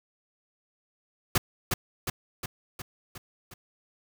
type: noise with echo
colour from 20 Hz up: pink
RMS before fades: -22 dBFS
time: 1.35-1.38 s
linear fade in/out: 5 ms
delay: 360 ms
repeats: 6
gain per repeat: -4 dB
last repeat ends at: 3.54 s
effects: none